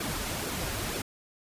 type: noise with flanger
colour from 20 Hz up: pink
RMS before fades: -33 dBFS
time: 0-1.02 s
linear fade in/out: 5 ms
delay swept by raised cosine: 1 to 6.3 ms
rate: 2.1 Hz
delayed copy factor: -0.6
effects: resampled to 32000 Hz